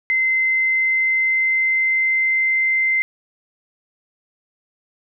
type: tone with pitch glide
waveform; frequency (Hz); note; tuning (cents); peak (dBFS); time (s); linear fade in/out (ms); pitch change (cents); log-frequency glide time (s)
sine; 2066 to 2078; C7 to C7; -22 to -12; -15; 0.1-3.02; 0; +10; 0.46-2.74
effects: none